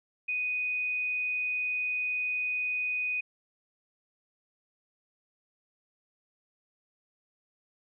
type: tone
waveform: sine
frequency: 2489 Hz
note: D#7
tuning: in tune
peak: -28 dBFS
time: 0.28-3.21 s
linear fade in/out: 10 ms
effects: none